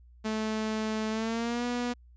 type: tone with pitch glide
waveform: sawtooth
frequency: 217.8 to 243.1 Hz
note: A3 to B3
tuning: -17 to -27 cents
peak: -25 dBFS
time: 0.24-1.94 s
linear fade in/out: 20 ms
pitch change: +190 cents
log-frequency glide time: 1.1-1.65 s
effects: added 60 Hz sine -52 dBFS peak until 2.16 s + resampled to 16000 Hz